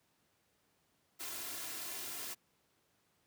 white noise with comb filter, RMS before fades -43 dBFS, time 1.19-2.35 s, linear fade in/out 20 ms, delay 2.9 ms, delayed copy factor +0.5, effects pink hiss -75 dBFS RMS until 3.26 s + high-pass 100 Hz 12 dB/octave

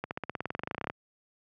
accelerating click train, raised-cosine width 0.5 ms, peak -18 dBFS, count 20, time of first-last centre 0.04-0.899 s, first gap 69 ms, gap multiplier 0.95, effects high-pass 100 Hz 12 dB/octave

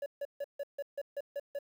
triangle tone bursts, 567 Hz, C#5, 39 cents sharp, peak -32 dBFS, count 9, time 0.02-1.589 s, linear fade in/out 5 ms, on 41 ms, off 150 ms, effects 10-bit

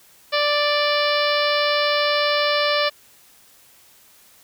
harmonic tone with a mistuned harmonic, 587.3 Hz, D5, in tune, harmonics 1 / 2 / 3 / 4 / 5 / 6 / 7 / 8 / 9, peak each -21 / -24 / -26 / -27 / -28 / -29 / -29 / -30 / -31 dBFS, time 0.32-2.9 s, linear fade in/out 20 ms, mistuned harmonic 8, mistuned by -15 cents, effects white hiss -52 dBFS RMS until 4.43 s

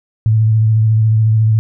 sine tone with vibrato, 110 Hz, A2, in tune, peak -8 dBFS, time 0.26-1.59 s, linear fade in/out 0 ms, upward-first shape sine, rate 14 Hz, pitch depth 26 cents each way, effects none

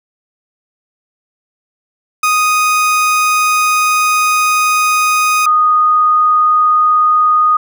30% pulse / sine tone pair in turn, 1244.5 / 1237.9 Hz, D#6 / D#6, 0 / -9 cents, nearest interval unison, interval 9 cents, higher first, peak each -7 dBFS, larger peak neither, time 2.23-5.46 / 5.46-7.57 s, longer first, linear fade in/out 5 ms, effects none

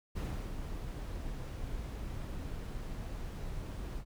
brown noise with ADSR envelope, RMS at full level -35 dBFS, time 0.15-4.05 s, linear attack 17 ms, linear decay 330 ms, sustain -5 dB, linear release 68 ms, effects none

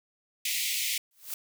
pink high-pass noise, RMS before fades -30 dBFS, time 0.45-0.98 s, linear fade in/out 5 ms, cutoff 2000 Hz, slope 96 dB/octave
blue noise with exponential growth, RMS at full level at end -32 dBFS, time 1.11-1.34 s, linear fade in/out 2 ms, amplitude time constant 48 ms
effects none

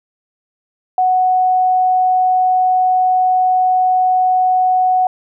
sine tone, 740 Hz, F#5, in tune, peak -10 dBFS, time 0.98-5.07 s, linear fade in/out 2 ms, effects none

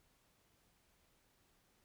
silence, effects pink hiss -74 dBFS RMS until 1.84 s

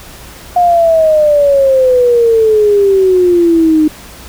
sine exponential sweep, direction down, 718 to 304.7 Hz, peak -5 dBFS, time 0.56-3.88 s, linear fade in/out 5 ms, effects added 60 Hz sine -38 dBFS peak until 4.28 s + pink hiss -33 dBFS RMS until 4.28 s

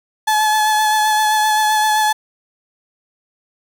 35% pulse tone with vibrato, 858 Hz, A5, 44 cents flat, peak -11 dBFS, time 0.27-2.13 s, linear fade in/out 10 ms, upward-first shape sine, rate 7.7 Hz, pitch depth 18 cents each way, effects none

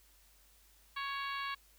harmonic tone with a mistuned harmonic, 554.4 Hz, C#5, in tune, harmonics 2 / 3 / 4 / 5 / 6 / 7 / 8, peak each -39 / -43 / -45 / -47 / -49 / -50 / -51 dBFS, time 0.96-1.55 s, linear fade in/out 10 ms, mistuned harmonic 4, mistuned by +20 cents, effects added 50 Hz sine -66 dBFS peak until 1.78 s + white hiss -66 dBFS RMS until 1.78 s

